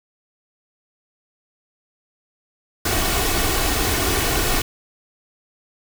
pink noise with comb filter, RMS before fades -20 dBFS, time 2.85-4.62 s, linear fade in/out 5 ms, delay 2.7 ms, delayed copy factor +0.55, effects none

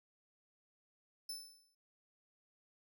sawtooth tone with exponential decay, 5274 Hz, E8, in tune, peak -37 dBFS, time 1.29-1.75 s, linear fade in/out 5 ms, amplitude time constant 100 ms, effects none

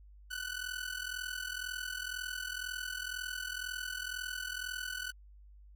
sawtooth ring-modulated tone, 1492 Hz, F#6, 14 cents sharp, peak -31 dBFS, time 0.3-5.12 s, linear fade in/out 20 ms, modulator 21 Hz, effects added 50 Hz sine -53 dBFS peak until 5.75 s

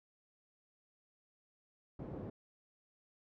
pink band-pass noise, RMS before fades -45 dBFS, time 1.99-2.3 s, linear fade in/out 5 ms, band 100 to 460 Hz, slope 12 dB/octave, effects none

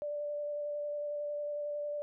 sine tone with vibrato, 587.3 Hz, D5, in tune, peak -34 dBFS, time 0.02-2.02 s, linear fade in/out 0 ms, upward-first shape square, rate 11 Hz, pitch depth 9 cents each way, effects none

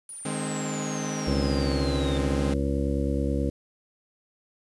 sine exponential sweep, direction down, 9720 to 3573 Hz, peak -37 dBFS, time 0.09-2.18 s, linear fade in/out 2 ms
sawtooth chord, Ab major, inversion second, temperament equal with one note detuned, 152.45 / 207.7 / 261.6 Hz, Eb3 / Ab3 / C4, -35 / 0 / 0 cents, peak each -29 dBFS, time 0.25-2.54 s, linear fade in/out 5 ms
harmonic tone, 69.4 Hz, C#2, 3 cents sharp, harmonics 1 / 2 / 3 / 4 / 5 / 7 / 8, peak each -27 / -32 / -32 / -30 / -34 / -33 / -36 dBFS, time 1.27-3.5 s, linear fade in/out 5 ms
effects resampled to 24000 Hz + 9-bit

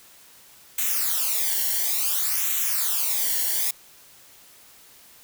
blue noise with flanger, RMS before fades -24 dBFS, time 0.78-3.71 s, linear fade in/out 5 ms, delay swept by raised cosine 0.2 to 0.81 ms, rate 0.57 Hz, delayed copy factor -0.8, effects white hiss -51 dBFS RMS until 5.23 s

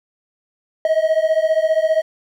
triangle beating tone pair, 628 / 643 Hz, D#5 / E5, +16 / -43 cents, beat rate 15 Hz, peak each -15 dBFS, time 0.85-2.02 s, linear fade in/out 2 ms, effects none

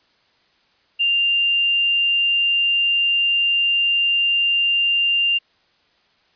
sine tone, 2791 Hz, F7, 2 cents flat, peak -15 dBFS, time 0.99-5.39 s, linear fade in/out 20 ms, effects white hiss -60 dBFS RMS until 6.35 s + resampled to 11025 Hz

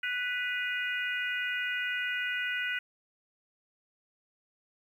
harmonic tone with a mistuned harmonic, 493.9 Hz, B4, in tune, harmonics 3 / 4 / 5 / 6, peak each -33 / -35 / -37 / -39 dBFS, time 0.03-2.79 s, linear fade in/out 5 ms, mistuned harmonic 6, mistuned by -62 cents, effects 10-bit

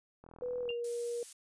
click train, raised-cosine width 1 ms, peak -39 dBFS, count 20, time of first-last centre 0.24-0.705 s, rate 40.9 Hz
sine tone with pitch glide, 493.9 to 474.9 Hz, B4 to A#4, 0 to +32 cents, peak -34 dBFS, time 0.42-1.23 s, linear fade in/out 2 ms, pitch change -68 cents, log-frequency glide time 0.61-0.71 s
sine tone with exponential decay, 2794 Hz, F7, in tune, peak -34 dBFS, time 0.69-0.81 s, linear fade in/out 2 ms, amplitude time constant 26 ms
violet noise, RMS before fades -43 dBFS, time 0.84-1.33 s, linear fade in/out 5 ms
effects resampled to 22050 Hz

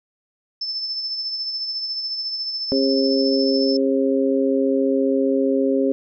sine tone with tremolo, 5274 Hz, E8, in tune, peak -22 dBFS, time 0.61-3.77 s, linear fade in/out 5 ms, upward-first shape sine, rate 14 Hz, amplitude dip 40%
harmonic tone, 134.9 Hz, C#3, 47 cents flat, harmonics 2 / 3 / 4, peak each -19 / -21 / -22 dBFS, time 2.72-5.92 s, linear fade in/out 0 ms
effects none

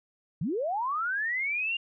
sine linear sweep, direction up, 128.6 to 2828 Hz, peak -27 dBFS, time 0.41-1.77 s, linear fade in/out 5 ms, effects none

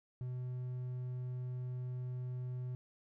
triangle tone, 125.6 Hz, B2, 30 cents sharp, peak -36 dBFS, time 0.21-2.75 s, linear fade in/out 0 ms, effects none

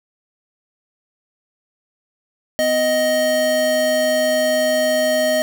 square tone pair together, 252.1 / 623.6 Hz, B3 / D#5, +36 / +4 cents, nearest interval octave + major third, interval 1568 cents, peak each -26 / -16 dBFS, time 2.59-5.42 s, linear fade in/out 0 ms, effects none

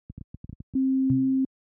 clicks, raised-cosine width 5 ms, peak -25 dBFS, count 9, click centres 0.1 / 0.18 / 0.212 / 0.345 / 0.444 / 0.495 / 0.529 / 0.604 / 0.739 s
sine tone, 264.6 Hz, C4, 20 cents sharp, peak -20 dBFS, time 0.75-1.45 s, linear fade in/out 5 ms
sine tone with exponential decay, 130 Hz, C3, 11 cents flat, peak -19 dBFS, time 1.1-1.41 s, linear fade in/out 0 ms, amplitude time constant 66 ms
effects high-pass 60 Hz 12 dB/octave

